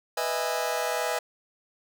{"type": "chord", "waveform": "sawtooth", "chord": "E major seventh", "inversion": "second", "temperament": "just", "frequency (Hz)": [494.4, 618.1, 659.3, 824.1], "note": ["B4", "D#5", "E5", "G#5"], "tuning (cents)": [2, -12, 0, -14], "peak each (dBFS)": -28, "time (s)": [0.17, 1.19], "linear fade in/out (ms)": 5, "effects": []}